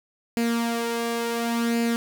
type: tone with flanger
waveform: sawtooth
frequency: 233.1 Hz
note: A#3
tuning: in tune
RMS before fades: -25 dBFS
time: 0.37-1.96 s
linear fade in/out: 0 ms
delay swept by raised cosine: 0.42 to 2.52 ms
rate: 0.7 Hz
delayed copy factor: +0.55
effects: none